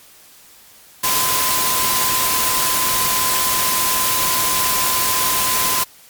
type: tone in noise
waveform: sine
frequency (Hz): 1026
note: C6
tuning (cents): -34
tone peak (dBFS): -22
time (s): 1.03-5.84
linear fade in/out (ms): 10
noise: white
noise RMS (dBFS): -18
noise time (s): 1.03-5.84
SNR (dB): -7
effects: white hiss -46 dBFS RMS until 6.09 s + MP3 96 kbps